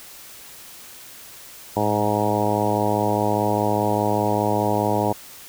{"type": "harmonic tone with a mistuned harmonic", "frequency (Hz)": 104.9, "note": "G#2", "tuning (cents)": 18, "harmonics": [1, 2, 3, 4, 5, 6, 7, 8, 9], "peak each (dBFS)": [-27, -27, -27, -27, -27, -27, -27, -27, -27], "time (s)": [1.76, 5.13], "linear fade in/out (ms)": 10, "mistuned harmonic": 1, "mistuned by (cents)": 43, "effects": ["white hiss -42 dBFS RMS until 5.48 s"]}